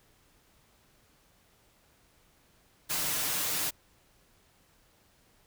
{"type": "noise with comb filter", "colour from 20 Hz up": "white", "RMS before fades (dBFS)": -31, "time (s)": [2.89, 3.71], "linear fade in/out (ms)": 20, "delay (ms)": 6.6, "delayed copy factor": 0.6, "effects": ["pink hiss -65 dBFS RMS until 5.46 s"]}